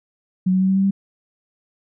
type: tone with pitch steps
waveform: sine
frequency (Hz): 185 / 187.15 / 189.32 / 191.52 / 193.75 / 196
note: F#3 / F#3 / F#3 / G3 / G3 / G3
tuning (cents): 0 / +20 / +40 / -40 / -20 / 0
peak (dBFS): -14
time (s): 0.46-0.91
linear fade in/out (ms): 10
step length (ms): 75
effects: none